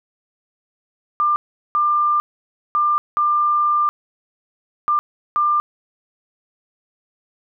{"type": "tone bursts at uneven times", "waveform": "sine", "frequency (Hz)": 1194, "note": "D6", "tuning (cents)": 28, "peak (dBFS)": -14, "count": 6, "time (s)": [[1.2, 1.36], [1.75, 2.2], [2.75, 2.98], [3.17, 3.89], [4.88, 4.99], [5.36, 5.6]], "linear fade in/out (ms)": 0, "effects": []}